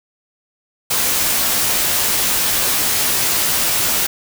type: noise with comb filter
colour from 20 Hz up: white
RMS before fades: -17 dBFS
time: 0.9-4.07 s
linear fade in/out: 10 ms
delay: 15 ms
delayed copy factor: -0.55
effects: none